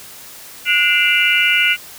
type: tone cluster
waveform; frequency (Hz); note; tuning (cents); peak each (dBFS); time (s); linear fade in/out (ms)
sine; 1453 / 2069 / 2360 / 2706 / 2892; F#6 / C7 / D7 / E7 / F#7; -32 / -20 / +8 / +45 / -40; -18; 0.65-1.77; 50
effects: white hiss -37 dBFS RMS until 1.98 s